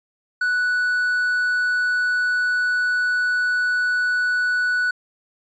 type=tone; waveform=triangle; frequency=1480 Hz; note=F#6; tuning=in tune; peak=-16 dBFS; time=0.41-4.91 s; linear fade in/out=5 ms; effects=resampled to 16000 Hz